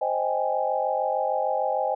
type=chord; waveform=sine; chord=Ab major seventh; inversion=first; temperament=equal; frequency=523.3 / 622.3 / 784 / 830.6 Hz; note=C5 / Eb5 / G5 / Ab5; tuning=0 / 0 / 0 / 0 cents; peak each=-28 dBFS; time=0.01-1.95 s; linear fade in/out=10 ms; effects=none